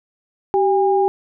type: tone pair together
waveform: sine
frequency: 386.2 / 809.9 Hz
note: G4 / G#5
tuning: -26 / -44 cents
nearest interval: octave + minor second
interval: 1282 cents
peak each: -15 / -17 dBFS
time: 0.54-1.08 s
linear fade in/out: 0 ms
effects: none